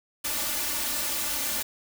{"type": "noise with comb filter", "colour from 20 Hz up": "white", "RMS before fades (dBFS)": -29, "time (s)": [0.24, 1.63], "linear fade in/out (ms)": 10, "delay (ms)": 3.4, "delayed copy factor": 0.95, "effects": []}